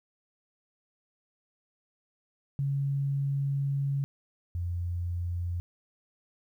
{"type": "tone pair in turn", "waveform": "sine", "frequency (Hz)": [139.2, 87.26], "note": ["C#3", "F2"], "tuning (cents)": [8, -1], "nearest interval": "minor sixth", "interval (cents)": 809, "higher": "first", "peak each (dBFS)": [-26, -29], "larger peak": "first", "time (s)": [[2.59, 4.04], [4.55, 5.6]], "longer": "first", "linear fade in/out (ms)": 0, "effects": ["11-bit"]}